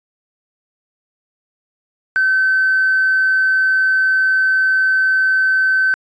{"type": "tone with hard clipping", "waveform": "sine", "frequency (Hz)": 1534, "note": "G6", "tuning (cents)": -38, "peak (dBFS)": -12, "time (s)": [2.16, 5.94], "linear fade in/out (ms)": 0, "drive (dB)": 1, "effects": ["resampled to 16000 Hz"]}